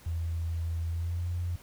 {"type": "tone with pitch glide", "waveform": "sine", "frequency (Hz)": [83, 87.43], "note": ["E2", "F2"], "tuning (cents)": [12, 2], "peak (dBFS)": -29, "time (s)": [0.06, 1.56], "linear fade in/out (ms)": 5, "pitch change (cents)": 90, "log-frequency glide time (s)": [0.9, 1.25], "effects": ["pink hiss -55 dBFS RMS until 1.62 s"]}